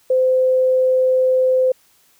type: tone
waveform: sine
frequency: 515 Hz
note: C5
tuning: 28 cents flat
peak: -12 dBFS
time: 0.1-1.72 s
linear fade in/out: 5 ms
effects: white hiss -56 dBFS RMS until 2.19 s